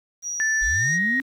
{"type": "tone", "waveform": "sine", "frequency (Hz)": 5770, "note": "F#8", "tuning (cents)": -44, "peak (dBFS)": -26, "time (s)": [0.22, 0.99], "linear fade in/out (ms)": 50}
{"type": "tone with pitch glide", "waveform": "sine", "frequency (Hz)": [1760, 1875.5], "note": ["A6", "A#6"], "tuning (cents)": [0, 10], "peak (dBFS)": -19, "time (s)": [0.4, 1.2], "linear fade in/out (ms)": 0, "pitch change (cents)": 110, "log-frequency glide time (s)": [0.72, 0.95]}
{"type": "linear sweep", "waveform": "sine", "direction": "up", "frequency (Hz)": [33.9, 277.2], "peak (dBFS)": -25, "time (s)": [0.61, 1.22], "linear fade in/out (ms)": 20}
{"effects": ["tanh soft clip ceiling -12 dBFS", "9-bit"]}